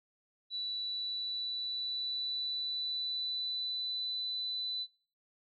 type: tone with pitch glide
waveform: sine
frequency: 3951 to 3995 Hz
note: B7 to B7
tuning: 0 to +19 cents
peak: -34 dBFS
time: 0.5-4.87 s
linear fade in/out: 50 ms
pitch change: +19 cents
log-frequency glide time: 0.81-4.2 s
effects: noise-tail reverb RT60 0.5 s tail -20 dB re dry